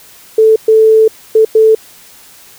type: tone bursts at uneven times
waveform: sine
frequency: 440 Hz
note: A4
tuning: in tune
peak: -3 dBFS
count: 4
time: 0.38-0.56 / 0.68-1.08 / 1.35-1.45 / 1.55-1.75 s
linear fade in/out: 5 ms
effects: white hiss -39 dBFS RMS until 2.58 s